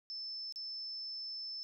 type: tone with dropouts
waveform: sine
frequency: 5274 Hz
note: E8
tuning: in tune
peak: -40 dBFS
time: 0.1-1.63 s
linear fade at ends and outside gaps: 0 ms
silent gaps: 0.524-0.559 s
effects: none